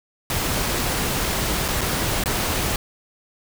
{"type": "noise with dropouts", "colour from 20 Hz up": "pink", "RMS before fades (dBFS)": -23, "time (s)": [0.3, 2.76], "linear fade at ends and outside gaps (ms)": 1, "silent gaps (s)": [[1.681, 1.685], [1.81, 1.814], [2.238, 2.258]], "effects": []}